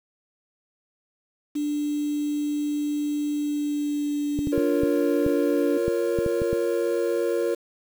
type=tone with pitch glide; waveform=sine; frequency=294.6 to 290.9 Hz; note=D4 to D4; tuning=+6 to -16 cents; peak=-23 dBFS; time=1.55-5.78 s; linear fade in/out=10 ms; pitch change=-22 cents; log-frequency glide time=3.32-4.5 s
type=clicks; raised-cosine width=3 ms; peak=-14 dBFS; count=10; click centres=4.39 / 4.472 / 4.579 / 4.834 / 5.264 / 5.881 / 6.188 / 6.263 / 6.418 / 6.53 s
type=chord; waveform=triangle; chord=Bb minor; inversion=second; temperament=equal; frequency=349.2 / 466.2 / 554.4 Hz; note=F4 / Bb4 / Db5; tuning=0 / 0 / 0 cents; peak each=-24 / -23 / -26 dBFS; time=4.52-7.55 s; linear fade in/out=10 ms
effects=7-bit